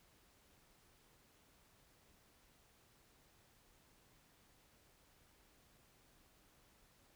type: silence
effects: pink hiss -70 dBFS RMS until 7.15 s